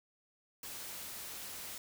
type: noise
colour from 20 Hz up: white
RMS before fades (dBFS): -45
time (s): 0.63-1.78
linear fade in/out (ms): 2
effects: none